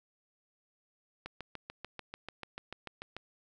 click train, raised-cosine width 0.3 ms, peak -25 dBFS, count 14, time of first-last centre 1.26-3.166 s, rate 6.82 Hz, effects none

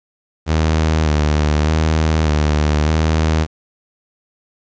sawtooth tone with vibrato, 77.1 Hz, D#2, 15 cents flat, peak -9 dBFS, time 0.46-3.47 s, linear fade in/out 50 ms, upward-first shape square, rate 0.83 Hz, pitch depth 40 cents each way, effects resampled to 16000 Hz + 8-bit

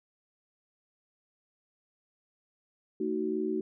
sine chord, D# diminished, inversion second, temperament just, 224 / 311.1 / 373.4 Hz, A3 / D#4 / F#4, +31 / 0 / +16 cents, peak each -35 / -33 / -31 dBFS, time 3-3.61 s, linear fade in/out 5 ms, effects none

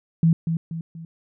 sine tone with echo, 164.3 Hz, E3, 5 cents flat, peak -13 dBFS, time 0.23-0.33 s, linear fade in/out 2 ms, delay 240 ms, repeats 3, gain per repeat -7 dB, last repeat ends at 1.05 s, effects none

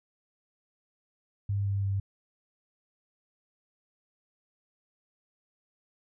sine tone with pitch steps, 100.2 / 99.22 / 98.25 Hz, G2 / G2 / G2, +38 / +21 / +4 cents, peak -26 dBFS, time 1.49-2 s, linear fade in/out 5 ms, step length 170 ms, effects none

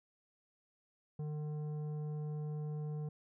sine tone with tanh clipping, 150.8 Hz, D3, 46 cents sharp, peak -39 dBFS, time 1.19-3.09 s, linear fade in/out 5 ms, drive 10 dB, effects none

